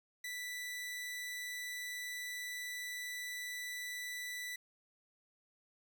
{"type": "tone", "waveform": "sawtooth", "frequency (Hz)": 1975.5, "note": "B6", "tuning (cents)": 0, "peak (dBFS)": -37, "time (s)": [0.24, 4.56], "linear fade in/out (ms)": 5, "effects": ["11-bit"]}